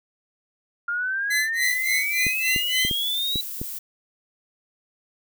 sine exponential sweep, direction up, 1396.9 to 3951 Hz, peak -23 dBFS, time 0.88-3.41 s, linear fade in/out 5 ms
sawtooth tone with tremolo, 2028 Hz, B6, 45 cents sharp, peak -17 dBFS, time 1.3-2.9 s, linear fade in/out 10 ms, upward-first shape sine, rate 3.5 Hz, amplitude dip 100%
violet noise, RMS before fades -33 dBFS, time 1.62-3.79 s, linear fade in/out 10 ms
clicks, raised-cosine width 3 ms, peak -17 dBFS, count 6, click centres 2.267 / 2.562 / 2.85 / 2.912 / 3.358 / 3.615 s
effects none

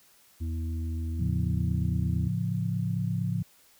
harmonic tone, 81.2 Hz, E2, 26 cents flat, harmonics 1 / 3 / 4, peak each -29 / -40 / -45 dBFS, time 0.4-2.29 s, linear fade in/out 20 ms
sine chord, A augmented, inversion none, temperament equal, 110 / 138.59 / 174.61 Hz, A2 / C#3 / E#3, 0 / 0 / 0 cents, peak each -30 / -32 / -30 dBFS, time 1.19-3.43 s, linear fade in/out 10 ms
effects white hiss -60 dBFS RMS until 3.79 s

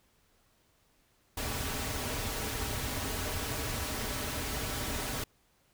pink noise with comb filter, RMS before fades -35 dBFS, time 1.37-5.24 s, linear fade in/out 5 ms, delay 5.7 ms, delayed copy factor -0.55, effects pink hiss -69 dBFS RMS until 5.73 s

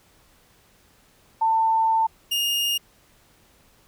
sine / 40% pulse tone pair in turn, 894 / 2838 Hz, A5 / F7, +27 / +27 cents, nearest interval octave + minor sixth, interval 2000 cents, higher second, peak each -17 / -20 dBFS, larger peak first, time 1.41-2.07 / 2.31-2.78 s, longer first, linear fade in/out 10 ms, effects pink hiss -58 dBFS RMS until 3.87 s

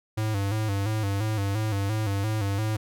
square tone with vibrato, 103.83 Hz, G#2, in tune, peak -25 dBFS, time 0.17-2.77 s, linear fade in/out 10 ms, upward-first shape square, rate 2.9 Hz, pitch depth 81 cents each way, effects none

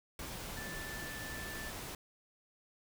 sine tone in noise, 1760 Hz, A6, in tune, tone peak -45 dBFS, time 0.57-1.7 s, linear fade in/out 2 ms, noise pink, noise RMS -44 dBFS, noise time 0.19-1.95 s, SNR -4 dB, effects none

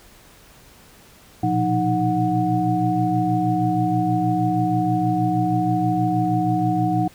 sine tone cluster, 117.1 / 123.4 / 176.4 / 311.1 / 734 Hz, A#2 / B2 / F3 / D#4 / F#5, +8 / -1 / +18 / 0 / -14 cents, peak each -26 / -27 / -24 / -22 / -22 dBFS, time 1.43-7.08 s, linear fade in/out 5 ms, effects pink hiss -49 dBFS RMS until 7.14 s

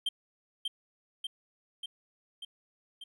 triangle tone with echo, 3161 Hz, G7, 14 cents sharp, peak -26 dBFS, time 0.06-0.09 s, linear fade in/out 5 ms, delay 590 ms, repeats 5, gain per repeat -3 dB, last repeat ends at 3.04 s, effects none

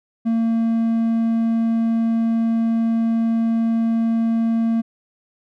triangle tone, 227.8 Hz, A#3, 40 cents flat, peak -14 dBFS, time 0.25-4.82 s, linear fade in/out 20 ms, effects none

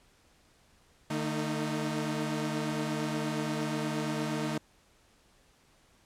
sawtooth tone cluster, 151.2 / 224.3 / 310.9 Hz, D#3 / A3 / D#4, -49 / +34 / -1 cents, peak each -31 dBFS, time 1.1-4.58 s, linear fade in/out 5 ms, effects pink hiss -64 dBFS RMS until 6.05 s + low-pass 10000 Hz 12 dB/octave

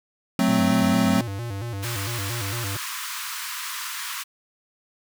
square chord, F# diminished, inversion none, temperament equal, 185 / 220 / 261.6 Hz, F#3 / A3 / C4, 0 / 0 / 0 cents, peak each -23 dBFS, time 0.39-1.21 s, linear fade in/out 2 ms
square tone with vibrato, 108 Hz, A2, 32 cents flat, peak -29 dBFS, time 0.48-2.77 s, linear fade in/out 5 ms, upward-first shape square, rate 4.4 Hz, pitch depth 160 cents each way
pink high-pass noise, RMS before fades -32 dBFS, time 1.82-4.24 s, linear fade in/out 20 ms, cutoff 970 Hz, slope 96 dB/octave
effects none

